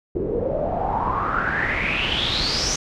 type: noise with low-pass filter sweep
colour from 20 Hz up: pink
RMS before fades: -23 dBFS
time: 0.15-2.76 s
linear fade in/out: 5 ms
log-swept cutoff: 370 to 6100 Hz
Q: 7.9
effects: none